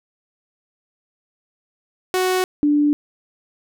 sawtooth / sine tone pair in turn, 370 / 293.7 Hz, F#4 / D4, 0 / 0 cents, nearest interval major third, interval 400 cents, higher first, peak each -13 dBFS, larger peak neither, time 2.14-2.44 / 2.63-2.93 s, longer neither, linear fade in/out 0 ms, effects none

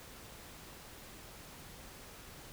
silence, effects pink hiss -52 dBFS RMS until 2.52 s

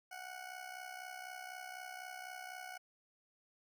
20% pulse tone with amplitude modulation, 738 Hz, F#5, 5 cents flat, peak -38 dBFS, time 0.11-2.78 s, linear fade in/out 10 ms, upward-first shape sine, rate 64 Hz, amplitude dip 70%, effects none

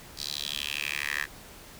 10% pulse tone with high-pass filter sweep, 72.3 Hz, D2, 27 cents flat, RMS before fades -33 dBFS, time 0.16-1.27 s, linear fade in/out 50 ms, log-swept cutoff 4600 to 1700 Hz, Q 4.3, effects pink hiss -48 dBFS RMS until 1.79 s

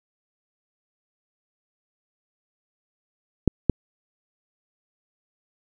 clicks, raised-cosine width 3 ms, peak -3 dBFS, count 2, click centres 3.477 / 3.697 s, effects none

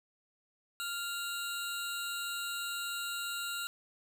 25% pulse tone pair together, 1396.9 / 3863 Hz, F6 / B7, 0 / -39 cents, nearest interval octave + tritone, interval 1761 cents, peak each -33 / -38 dBFS, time 0.8-3.67 s, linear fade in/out 0 ms, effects none

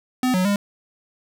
square tone with pitch steps, 253.8 / 184.1 / 202.4 Hz, B3 / F#3 / G#3, +47 / -8 / -44 cents, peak -18 dBFS, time 0.23-0.56 s, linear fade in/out 2 ms, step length 110 ms, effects none

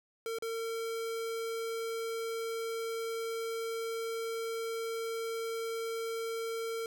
square tone with dropouts, 454.9 Hz, A#4, 42 cents flat, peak -35 dBFS, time 0.26-6.86 s, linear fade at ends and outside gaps 1 ms, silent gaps 0.386-0.423 s, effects none

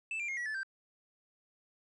triangle tone with pitch steps, 2637 / 2377 / 2142 / 1930.4 / 1739.8 / 1568 Hz, E7 / D7 / C7 / B6 / A6 / G6, 0 / +20 / +40 / -40 / -20 / 0 cents, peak -33 dBFS, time 0.11-0.632 s, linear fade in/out 2 ms, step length 87 ms, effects resampled to 22050 Hz + 12-bit

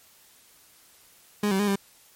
30% pulse tone with pitch steps, 207.2 / 192 / 205.6 / 197.6 Hz, G#3 / G3 / G#3 / G3, -4 / -36 / -17 / +14 cents, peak -19 dBFS, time 1.43-1.758 s, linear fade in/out 5 ms, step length 82 ms, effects white hiss -56 dBFS RMS until 2.15 s + MP3 64 kbps

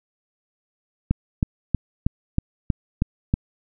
click train, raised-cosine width 5 ms, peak -6 dBFS, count 8, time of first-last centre 1.11-3.339 s, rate 3.14 Hz, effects none

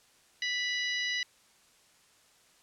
harmonic tone with a mistuned harmonic, 987.8 Hz, B5, in tune, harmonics 2 / 3 / 4 / 5 / 6, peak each -32 / -36 / -37 / -41 / -44 dBFS, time 0.42-1.23 s, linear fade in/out 2 ms, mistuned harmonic 3, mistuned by -24 cents, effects white hiss -63 dBFS RMS until 2.62 s + low-pass 9000 Hz 12 dB/octave

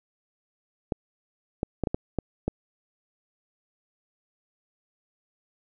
clicks, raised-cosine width 2 ms, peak -12 dBFS, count 7, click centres 0.922 / 1.631 / 1.837 / 1.872 / 1.945 / 2.187 / 2.48 s, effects none

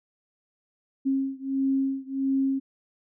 sine beating tone pair, 269.1 / 270.6 Hz, C4 / C#4, +49 / -42 cents, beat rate 1.5 Hz, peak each -26 / -27 dBFS, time 1.05-2.6 s, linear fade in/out 20 ms, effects none

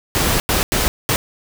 pink noise bursts at uneven times, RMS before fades -17 dBFS, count 4, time 0.15-0.4 / 0.49-0.63 / 0.72-0.88 / 1.09-1.16 s, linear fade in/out 0 ms, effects none

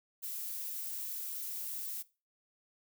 violet noise, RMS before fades -40 dBFS, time 0.22-2.03 s, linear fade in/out 20 ms, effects noise-tail reverb RT60 0.3 s tail -19 dB re dry

